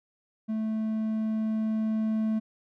triangle tone with level ramp, 218.9 Hz, A3, 9 cents flat, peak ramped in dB -25 to -22 dBFS, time 0.48-2.4 s, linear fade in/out 20 ms, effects none

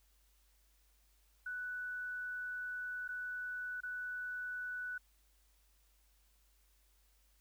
sine tone with dropouts, 1485 Hz, F#6, 6 cents sharp, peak -39 dBFS, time 1.46-4.98 s, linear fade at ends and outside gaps 5 ms, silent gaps 3.079-3.088 / 3.806-3.833 s, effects added 50 Hz sine -69 dBFS peak until 7.4 s + white hiss -74 dBFS RMS until 7.4 s

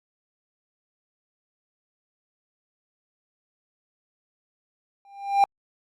triangle tone with exponential growth, 797 Hz, G5, 28 cents sharp, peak -10 dBFS, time 5.05-5.44 s, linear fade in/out 1 ms, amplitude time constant 83 ms, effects Opus 48 kbps

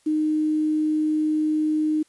sine tone with quantisation, 308.1 Hz, D#4, 17 cents flat, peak -19 dBFS, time 0.06-2.03 s, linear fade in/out 10 ms, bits 8, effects white hiss -62 dBFS RMS until 2.08 s + resampled to 24000 Hz

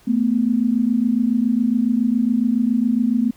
sine tone pair together, 222 / 249.2 Hz, A3 / B3, +16 / +16 cents, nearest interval major second, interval 200 cents, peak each -18 dBFS, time 0.07-3.31 s, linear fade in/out 10 ms, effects pink hiss -53 dBFS RMS until 3.36 s

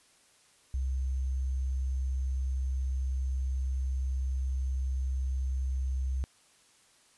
sine tone with sample-and-hold, 65.41 Hz, C2, in tune, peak -28 dBFS, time 0.74-6.24 s, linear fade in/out 0 ms, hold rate 6300 Hz, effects white hiss -63 dBFS RMS until 7.17 s + resampled to 24000 Hz

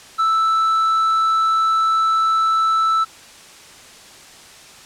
sine tone with hard clipping, 1318.5 Hz, E6, in tune, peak -15 dBFS, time 0.18-3.05 s, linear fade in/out 20 ms, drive 3 dB, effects white hiss -42 dBFS RMS until 4.85 s + low-pass 8000 Hz 12 dB/octave

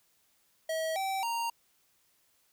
square tone with pitch steps, 642 / 772.3 / 929.1 Hz, E5 / G5 / A#5, -46 / -26 / -6 cents, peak -31 dBFS, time 0.69-1.5 s, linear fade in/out 5 ms, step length 270 ms, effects white hiss -70 dBFS RMS until 2.52 s

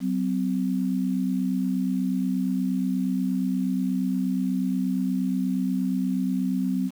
sine tone pair together, 188.4 / 256.8 Hz, F#3 / C4, +32 / -32 cents, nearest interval perfect fourth, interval 536 cents, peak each -25 dBFS, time 0-6.91 s, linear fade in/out 50 ms, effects 8-bit

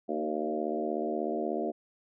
harmonic tone with a mistuned harmonic, 76.5 Hz, D#2, 29 cents flat, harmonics 3 / 4 / 5 / 6 / 7 / 8 / 9, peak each -37 / -36 / -35 / -39 / -39 / -38 / -36 dBFS, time 0.08-1.72 s, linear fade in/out 20 ms, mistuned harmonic 5, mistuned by -16 cents, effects none

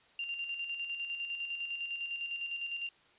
sine tone with tremolo, 2782 Hz, F7, 7 cents flat, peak -34 dBFS, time 0.19-2.89 s, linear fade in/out 2 ms, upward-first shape square, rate 9.9 Hz, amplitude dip 45%, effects white hiss -64 dBFS RMS until 3.18 s + resampled to 8000 Hz

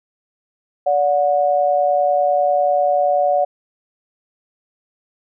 sine tone pair together, 578 / 728.2 Hz, D5 / F#5, -28 / -28 cents, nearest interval major third, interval 400 cents, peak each -16 dBFS, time 0.86-3.45 s, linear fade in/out 10 ms, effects none

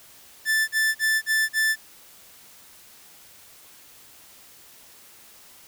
45% pulse tone bursts, 1760 Hz, A6, in tune, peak -19 dBFS, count 5, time 0.45-1.76 s, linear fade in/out 50 ms, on 230 ms, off 40 ms, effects white hiss -50 dBFS RMS until 5.67 s

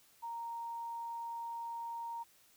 sine tone, 930 Hz, A#5, 4 cents flat, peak -39 dBFS, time 0.22-2.24 s, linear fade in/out 20 ms, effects white hiss -66 dBFS RMS until 2.56 s

